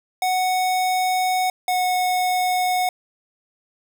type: tone pair in turn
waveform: square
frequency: 740 / 731.9 Hz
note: F#5 / F#5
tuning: 0 / -19 cents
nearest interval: unison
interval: 19 cents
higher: first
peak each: -19 dBFS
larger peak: neither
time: 0.22-1.5 / 1.68-2.89 s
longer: first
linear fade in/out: 2 ms
effects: none